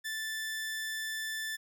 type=tone; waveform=sawtooth; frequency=1760 Hz; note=A6; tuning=in tune; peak=-31 dBFS; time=0.04-1.57 s; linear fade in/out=20 ms; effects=none